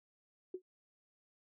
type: tone with exponential decay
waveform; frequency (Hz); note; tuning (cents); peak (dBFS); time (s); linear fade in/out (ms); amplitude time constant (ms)
sine; 368.3; F#4; -8; -35; 0.54-0.62; 5; 16
effects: none